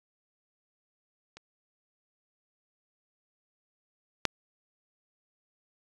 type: clicks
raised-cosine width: 0.2 ms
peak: -29 / -6 dBFS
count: 2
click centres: 1.37 / 4.253 s
effects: resampled to 22050 Hz